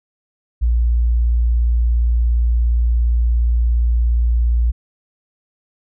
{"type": "tone", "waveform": "sine", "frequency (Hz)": 58.6, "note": "A#1", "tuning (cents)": 10, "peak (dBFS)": -12, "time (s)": [0.61, 4.72], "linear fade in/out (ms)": 20, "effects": []}